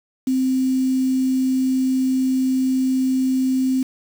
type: tone with quantisation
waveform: sine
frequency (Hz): 260.5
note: C4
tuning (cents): -7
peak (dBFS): -16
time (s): 0.27-3.83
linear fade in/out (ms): 5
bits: 6
effects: none